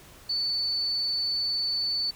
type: tone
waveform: sine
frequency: 4489 Hz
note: C#8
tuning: 21 cents sharp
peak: -25 dBFS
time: 0.29-2.11 s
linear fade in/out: 10 ms
effects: pink hiss -51 dBFS RMS until 2.15 s